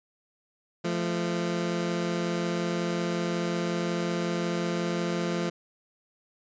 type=tone pair together; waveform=20% pulse; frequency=172.9 / 218.4 Hz; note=F3 / A3; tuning=-17 / -13 cents; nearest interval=major third; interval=404 cents; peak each=-23 / -28 dBFS; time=0.84-5.5 s; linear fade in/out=10 ms; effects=resampled to 16000 Hz